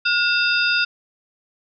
sine tone cluster, 1434 / 2676 / 3642 / 4886 Hz, F6 / E7 / A#7 / D#8, +45 / +25 / -41 / -32 cents, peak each -19 / -22 / -25 / -24 dBFS, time 0.05-0.85 s, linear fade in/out 10 ms, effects none

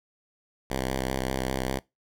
5% pulse tone with vibrato, 65.2 Hz, C2, 5 cents flat, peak -16 dBFS, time 0.7-1.79 s, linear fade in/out 5 ms, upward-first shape square, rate 5.1 Hz, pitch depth 28 cents each way, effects noise-tail reverb RT60 0.2 s tail -22 dB re dry

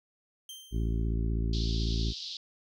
sawtooth tone with exponential decay, 3143 Hz, G7, 4 cents sharp, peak -37 dBFS, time 0.49-1.14 s, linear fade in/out 2 ms, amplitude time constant 140 ms
harmonic tone, 56 Hz, A1, 31 cents sharp, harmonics 1 / 2 / 3 / 4 / 5 / 6 / 7, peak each -28 / -34 / -38 / -40 / -42 / -44 / -45 dBFS, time 0.71-2.14 s, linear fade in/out 50 ms
white band-pass noise, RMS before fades -40 dBFS, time 1.53-2.37 s, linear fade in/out 2 ms, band 3300 to 5000 Hz, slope 48 dB/octave
effects none

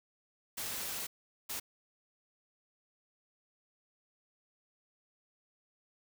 white noise bursts at uneven times, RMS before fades -39 dBFS, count 2, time 0.57-1.07 / 1.49-1.6 s, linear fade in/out 10 ms, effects none

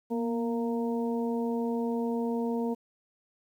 harmonic tone with a mistuned harmonic, 231.5 Hz, A#3, 12 cents flat, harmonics 1 / 2 / 3 / 4, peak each -29 / -32 / -41 / -40 dBFS, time 0.1-2.75 s, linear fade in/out 20 ms, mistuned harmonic 1, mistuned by +37 cents, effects 10-bit

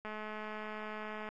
click train, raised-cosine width 0.5 ms, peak -28 dBFS, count 266, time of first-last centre 0.05-1.288 s, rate 214 Hz, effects AAC 64 kbps

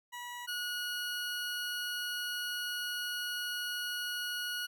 20% pulse tone pair in turn, 970 / 1453.4 Hz, B5 / F#6, -31 / -31 cents, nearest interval perfect fifth, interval 700 cents, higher second, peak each -36 / -30 dBFS, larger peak second, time 0.12-0.47 / 0.47-4.67 s, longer second, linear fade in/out 20 ms, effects none

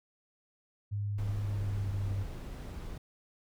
sine tone with pitch glide, 102.4 to 97.89 Hz, G#2 to G2, -24 to -2 cents, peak -31 dBFS, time 0.91-2.25 s, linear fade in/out 20 ms, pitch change -78 cents, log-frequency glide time 1.32-2.13 s
brown noise, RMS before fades -41 dBFS, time 1.18-2.98 s, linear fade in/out 5 ms
effects none

